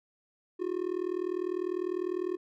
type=tone with amplitude modulation; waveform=triangle; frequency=359.7 Hz; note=F#4; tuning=49 cents flat; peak=-24 dBFS; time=0.59-2.37 s; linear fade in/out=20 ms; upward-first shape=sine; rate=40 Hz; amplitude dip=95%; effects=none